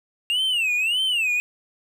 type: tone with vibrato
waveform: triangle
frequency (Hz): 2753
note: F7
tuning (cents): -25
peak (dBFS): -18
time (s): 0.3-1.4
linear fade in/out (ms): 0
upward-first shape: sine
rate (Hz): 1.7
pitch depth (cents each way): 210
effects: none